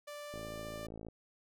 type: tone with pitch glide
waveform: sawtooth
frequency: 587.3 to 592.1 Hz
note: D5 to D5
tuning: 0 to +14 cents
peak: -40 dBFS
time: 0.07-0.87 s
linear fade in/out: 10 ms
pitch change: +14 cents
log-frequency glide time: 0.23-0.45 s
type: click train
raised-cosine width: 2 ms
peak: -33 dBFS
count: 42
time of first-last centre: 0.34-1.085 s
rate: 55 Hz
effects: none